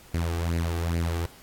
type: tone with flanger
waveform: sawtooth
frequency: 84.1 Hz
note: E2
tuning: 35 cents sharp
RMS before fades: -27 dBFS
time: 0.14-1.26 s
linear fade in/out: 0 ms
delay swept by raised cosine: 0.43 to 2.63 ms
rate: 2.4 Hz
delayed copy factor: +0.65
effects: pink hiss -51 dBFS RMS until 1.42 s + AAC 64 kbps